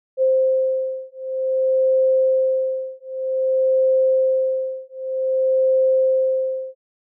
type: beating tone pair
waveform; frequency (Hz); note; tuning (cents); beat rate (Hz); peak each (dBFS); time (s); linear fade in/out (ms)
sine; 523.3 / 523.83; C5 / C5; 0 / +2; 0.53; -19 / -19; 0.17-6.75; 50
effects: none